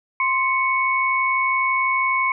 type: tone pair together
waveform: sine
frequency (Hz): 1047 / 2217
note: C6 / C#7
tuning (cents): +1 / 0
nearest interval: octave + minor second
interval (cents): 1299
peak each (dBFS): -20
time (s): 0.2-2.32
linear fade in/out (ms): 2
effects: none